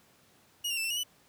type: tone with pitch steps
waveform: sawtooth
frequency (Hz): 2883 / 2774 / 2649 / 2690 / 2883 / 2978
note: F#7 / F7 / E7 / E7 / F#7 / F#7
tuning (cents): -46 / -12 / +8 / +34 / -46 / +11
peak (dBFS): -27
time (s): 0.64-1.036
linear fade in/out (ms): 10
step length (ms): 66
effects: pink hiss -63 dBFS RMS until 1.28 s + high-pass 100 Hz 12 dB/octave